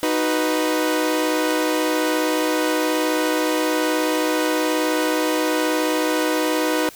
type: chord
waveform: sawtooth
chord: B major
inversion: first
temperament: equal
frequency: 311.1 / 370 / 493.9 Hz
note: D#4 / F#4 / B4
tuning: 0 / 0 / 0 cents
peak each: -17 / -23 / -19 dBFS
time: 0.03-6.89 s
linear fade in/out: 0 ms
effects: white hiss -43 dBFS RMS until 6.95 s